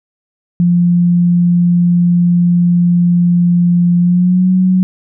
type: tone with pitch glide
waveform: sine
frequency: 174.61 to 184.99 Hz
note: F3 to F#3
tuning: 0 to 0 cents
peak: -7 dBFS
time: 0.6-4.83 s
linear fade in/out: 0 ms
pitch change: +100 cents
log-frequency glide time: 3.99-4.5 s
effects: none